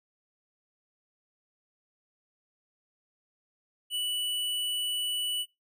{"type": "tone", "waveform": "square", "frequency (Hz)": 2960, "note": "F#7", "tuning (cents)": 0, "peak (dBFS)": -29, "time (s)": [3.9, 5.46], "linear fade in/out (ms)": 50, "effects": ["noise-tail reverb RT60 0.2 s tail -20 dB re dry"]}